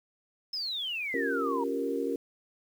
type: exponential sweep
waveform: sine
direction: down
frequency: 5274 to 915 Hz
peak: -31 dBFS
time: 0.53-1.64 s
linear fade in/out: 5 ms
type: chord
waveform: sine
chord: G half-diminished seventh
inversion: second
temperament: equal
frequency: 277.2 / 349.2 / 392 / 466.2 Hz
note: Db4 / F4 / G4 / Bb4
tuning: 0 / 0 / 0 / 0 cents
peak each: -33 / -37 / -35 / -32 dBFS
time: 1.14-2.16 s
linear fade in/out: 2 ms
effects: 9-bit